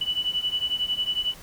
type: beating tone pair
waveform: sine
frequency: 2960 / 2971 Hz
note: F#7 / F#7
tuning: 0 / +6 cents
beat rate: 11 Hz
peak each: -28 / -26 dBFS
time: 0.01-1.34 s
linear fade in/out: 5 ms
effects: pink hiss -46 dBFS RMS until 1.42 s